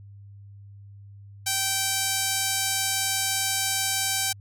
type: tone with band-pass filter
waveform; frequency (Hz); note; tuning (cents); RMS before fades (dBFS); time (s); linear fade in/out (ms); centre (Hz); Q
sawtooth; 777; G5; -16; -26; 1.46-4.33; 10; 8400; 0.88
effects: added 100 Hz sine -43 dBFS peak until 4.4 s